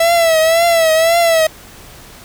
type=tone with vibrato; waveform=45% pulse; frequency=659.3 Hz; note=E5; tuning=in tune; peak=-9 dBFS; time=0-1.47 s; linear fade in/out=5 ms; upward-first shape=triangle; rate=1.9 Hz; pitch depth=79 cents each way; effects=pink hiss -38 dBFS RMS until 2.24 s